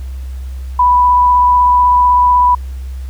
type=tone with vibrato; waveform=sine; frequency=987.8 Hz; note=B5; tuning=in tune; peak=-6 dBFS; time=0.79-2.55 s; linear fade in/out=5 ms; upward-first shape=sine; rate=16 Hz; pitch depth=9 cents each way; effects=added 65 Hz sine -21 dBFS peak until 3.09 s + pink hiss -45 dBFS RMS until 3.09 s